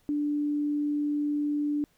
sine tone, 293.7 Hz, D4, in tune, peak -25 dBFS, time 0.09-1.84 s, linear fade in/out 0 ms, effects pink hiss -67 dBFS RMS until 1.97 s

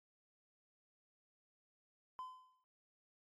triangle tone with exponential decay, 1021 Hz, C6, 43 cents flat, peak -39 dBFS, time 2.19-2.64 s, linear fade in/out 0 ms, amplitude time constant 96 ms, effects tanh soft clip ceiling -38 dBFS + AAC 64 kbps

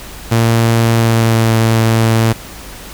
sawtooth tone with pitch glide, 115 to 112.96 Hz, A#2 to A2, -23 to +46 cents, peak -5 dBFS, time 0.31-2.33 s, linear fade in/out 10 ms, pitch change -31 cents, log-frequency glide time 0.94-1.45 s, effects added 50 Hz sine -35 dBFS peak until 2.93 s + pink hiss -32 dBFS RMS until 2.93 s

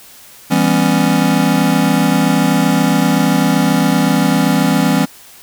square chord, C# half-diminished seventh, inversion first, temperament just, 166.31 / 199.57 / 249.5 / 277.2 Hz, E3 / G3 / B3 / C#4, +16 / +31 / +18 / 0 cents, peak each -17 dBFS, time 0.5-5.06 s, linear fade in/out 20 ms, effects white hiss -40 dBFS RMS until 5.42 s

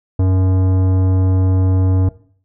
sine tone with tanh clipping, 93.6 Hz, F#2, 20 cents sharp, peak -13 dBFS, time 0.19-2.09 s, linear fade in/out 5 ms, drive 15 dB, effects noise-tail reverb RT60 0.5 s tail -17 dB re dry

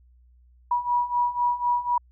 sine beating tone pair, 967 / 971 Hz, B5 / B5, -37 / -30 cents, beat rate 4 Hz, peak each -26 / -23 dBFS, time 0.71-1.98 s, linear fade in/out 5 ms, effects added 61 Hz sine -53 dBFS peak until 2.11 s

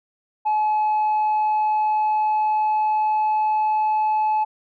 sine tone with pitch glide, 854 to 859.9 Hz, G#5 to A5, +48 to -40 cents, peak -15 dBFS, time 0.45-4.45 s, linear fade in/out 20 ms, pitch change +12 cents, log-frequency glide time 0.73-3.98 s, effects tanh soft clip ceiling -16 dBFS

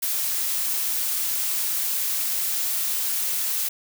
blue noise, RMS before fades -25 dBFS, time 0.02-3.69 s, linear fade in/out 10 ms, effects none

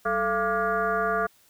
sine tone with frequency modulation, 930 Hz, A#5, 4 cents flat, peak -22 dBFS, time 0.05-1.27 s, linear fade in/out 10 ms, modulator 246 Hz, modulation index 2.4, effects white hiss -60 dBFS RMS until 1.49 s

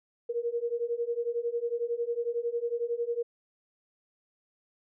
sine beating tone pair, 466.2 / 477.2 Hz, A#4 / A#4, 0 / +41 cents, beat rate 11 Hz, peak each -32 / -31 dBFS, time 0.29-3.23 s, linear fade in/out 10 ms, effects none

